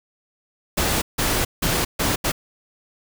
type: noise bursts at uneven times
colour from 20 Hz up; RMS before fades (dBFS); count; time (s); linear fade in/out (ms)
pink; -21; 5; 0.77-1.02 / 1.18-1.45 / 1.62-1.85 / 1.99-2.16 / 2.24-2.32; 10
effects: none